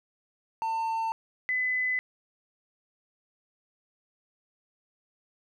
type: tone pair in turn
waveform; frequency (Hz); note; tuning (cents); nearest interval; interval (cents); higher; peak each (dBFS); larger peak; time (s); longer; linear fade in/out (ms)
triangle / sine; 899 / 2011; A5 / B6; +37 / +31; octave + major second; 1394; second; -25; neither; 0.62-1.12 / 1.49-1.99; neither; 0
effects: none